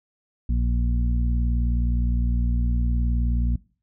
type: harmonic tone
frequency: 59.4 Hz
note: A#1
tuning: 33 cents sharp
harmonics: 1 / 2 / 3 / 4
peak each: -20 / -30 / -33 / -32 dBFS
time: 0.49-3.56 s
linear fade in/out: 5 ms
effects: noise-tail reverb RT60 0.4 s tail -21 dB re dry